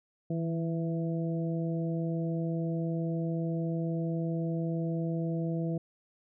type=harmonic tone with a mistuned harmonic; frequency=165.8 Hz; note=E3; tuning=10 cents sharp; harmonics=1 / 2 / 3 / 4; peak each=-30 / -36 / -40 / -42 dBFS; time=0.3-5.78 s; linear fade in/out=5 ms; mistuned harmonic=1; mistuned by=-24 cents; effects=none